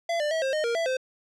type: tone with pitch steps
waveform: square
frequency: 677 / 595 / 645 / 533 / 615 / 468.2 / 664 / 518 Hz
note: E5 / D5 / E5 / C5 / D#5 / A#4 / E5 / C5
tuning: +46 / +22 / -38 / +32 / -20 / +8 / +12 / -17 cents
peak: -25 dBFS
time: 0.09-0.97 s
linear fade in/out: 5 ms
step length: 110 ms
effects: low-pass 6000 Hz 12 dB/octave